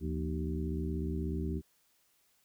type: harmonic tone with a mistuned harmonic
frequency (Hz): 76.5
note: D#2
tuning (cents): -29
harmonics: 1 / 2 / 3 / 4 / 5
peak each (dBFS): -35 / -38 / -40 / -41 / -42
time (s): 0-1.62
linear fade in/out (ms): 50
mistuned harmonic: 2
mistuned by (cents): +140
effects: white hiss -71 dBFS RMS until 2.44 s